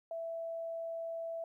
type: tone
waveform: sine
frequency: 662 Hz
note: E5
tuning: 7 cents sharp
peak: -37 dBFS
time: 0.11-1.44 s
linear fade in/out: 2 ms
effects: 13-bit